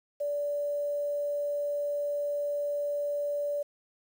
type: tone with quantisation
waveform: sine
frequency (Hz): 580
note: D5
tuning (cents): -22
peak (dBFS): -28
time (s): 0.2-3.63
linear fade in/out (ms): 10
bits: 9
effects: none